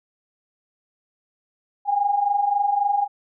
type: tone pair together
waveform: sine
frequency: 793.3 / 817 Hz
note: G5 / G#5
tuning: +20 / -29 cents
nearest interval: minor second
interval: 51 cents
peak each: -24 / -19 dBFS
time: 1.85-3.08 s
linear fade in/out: 50 ms
effects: none